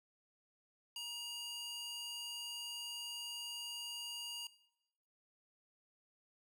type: tone with high-pass filter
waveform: square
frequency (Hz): 950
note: A#5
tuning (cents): +33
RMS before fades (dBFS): -45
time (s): 0.96-4.47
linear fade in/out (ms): 2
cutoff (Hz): 3100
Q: 1.7
effects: noise-tail reverb RT60 0.9 s tail -19 dB re dry